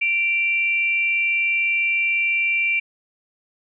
sine tone pair together, 2347 / 2751 Hz, D7 / F7, -2 / -27 cents, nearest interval minor third, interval 275 cents, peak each -18 / -26 dBFS, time 0.01-2.8 s, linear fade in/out 10 ms, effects none

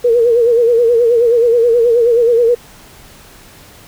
sine tone with vibrato, 470.4 Hz, A#4, 16 cents sharp, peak -7 dBFS, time 0.04-2.55 s, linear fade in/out 10 ms, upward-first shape sine, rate 9.4 Hz, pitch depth 71 cents each way, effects pink hiss -40 dBFS RMS until 3.87 s

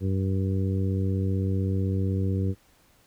harmonic tone, 95.8 Hz, G2, 39 cents flat, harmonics 1 / 2 / 3 / 4 / 5, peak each -24 / -30 / -34 / -36 / -38 dBFS, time 0-2.55 s, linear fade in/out 50 ms, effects pink hiss -61 dBFS RMS until 3.06 s

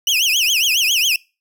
30% pulse tone with vibrato, 2849 Hz, F7, 34 cents sharp, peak -11 dBFS, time 0.07-1.16 s, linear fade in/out 2 ms, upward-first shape triangle, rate 7.3 Hz, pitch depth 290 cents each way, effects noise-tail reverb RT60 0.3 s tail -25 dB re dry

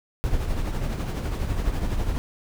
brown noise with tremolo, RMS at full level -23 dBFS, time 0.24-2.18 s, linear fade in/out 0 ms, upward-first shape triangle, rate 12 Hz, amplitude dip 55%, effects none

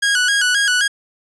sawtooth tone with vibrato, 1556 Hz, G6, 13 cents flat, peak -10 dBFS, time 0.02-0.88 s, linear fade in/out 10 ms, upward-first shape square, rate 3.8 Hz, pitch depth 88 cents each way, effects resampled to 22050 Hz

